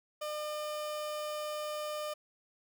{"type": "tone", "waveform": "30% pulse", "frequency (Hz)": 603, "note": "D5", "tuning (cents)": 46, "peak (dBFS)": -33, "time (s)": [0.21, 2.14], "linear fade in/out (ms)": 10, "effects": ["11-bit"]}